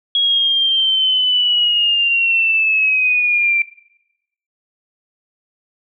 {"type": "linear sweep", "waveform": "sine", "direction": "down", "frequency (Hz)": [3316, 2349], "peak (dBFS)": -12, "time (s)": [0.15, 3.62], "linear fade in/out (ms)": 2, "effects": ["noise-tail reverb RT60 0.9 s tail -21 dB re dry"]}